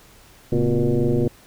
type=tone with frequency modulation; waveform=sine; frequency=110 Hz; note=A2; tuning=in tune; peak=-16 dBFS; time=0.52-1.28 s; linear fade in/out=5 ms; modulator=122 Hz; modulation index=3; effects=pink hiss -50 dBFS RMS until 1.46 s